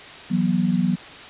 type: chord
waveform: sine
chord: E suspended second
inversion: none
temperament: equal with one note detuned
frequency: 164.81 / 185 / 241.6 Hz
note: E3 / F#3 / B3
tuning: 0 / 0 / -38 cents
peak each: -24 / -20 / -23 dBFS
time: 0.3-0.96 s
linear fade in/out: 20 ms
effects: white hiss -39 dBFS RMS until 1.29 s + resampled to 8000 Hz